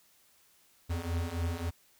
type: beating tone pair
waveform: square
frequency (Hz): 82.41 / 86.01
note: E2 / F2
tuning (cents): 0 / -26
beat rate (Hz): 3.6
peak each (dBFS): -36 / -34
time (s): 0.89-1.71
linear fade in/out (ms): 20
effects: white hiss -65 dBFS RMS until 1.99 s